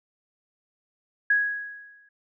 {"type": "tone with exponential decay", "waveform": "sine", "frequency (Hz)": 1661.2, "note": "G#6", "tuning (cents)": 0, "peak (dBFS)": -16, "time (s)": [1.3, 2.09], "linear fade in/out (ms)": 5, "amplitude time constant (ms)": 170, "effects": []}